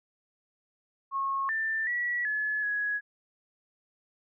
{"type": "tone with pitch steps", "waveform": "sine", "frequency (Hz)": [1090, 1780, 1936, 1710, 1673], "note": ["C#6", "A6", "B6", "A6", "G#6"], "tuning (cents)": [-29, 20, -35, -50, 12], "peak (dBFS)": -27, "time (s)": [1.11, 3.01], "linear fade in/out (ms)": 50, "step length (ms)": 380, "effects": []}